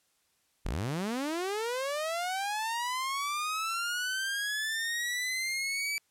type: linear sweep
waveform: sawtooth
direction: up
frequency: 32.52 to 2314 Hz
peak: -27 dBFS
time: 0.65-5.98 s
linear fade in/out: 0 ms
effects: white hiss -72 dBFS RMS until 6.1 s + low-pass 12000 Hz 12 dB/octave